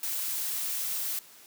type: noise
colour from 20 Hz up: blue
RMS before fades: -32 dBFS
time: 0.03-1.19 s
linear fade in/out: 2 ms
effects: white hiss -53 dBFS RMS until 1.46 s + high-pass 150 Hz 12 dB/octave